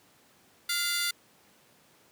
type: tone cluster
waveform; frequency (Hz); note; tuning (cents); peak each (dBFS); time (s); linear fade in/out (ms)
sawtooth; 1409 / 2049 / 3529 / 4652; F6 / C7 / A7 / D8; +15 / -37 / +4 / -17; -30; 0.69-1.11; 5
effects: pink hiss -61 dBFS RMS until 2.11 s + high-pass 150 Hz 12 dB/octave